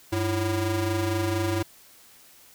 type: ring-modulated tone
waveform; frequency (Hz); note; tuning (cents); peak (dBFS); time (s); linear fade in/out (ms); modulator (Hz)
35% pulse; 217.7; A3; -18; -19; 0.12-1.63; 10; 121
effects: white hiss -53 dBFS RMS until 2.54 s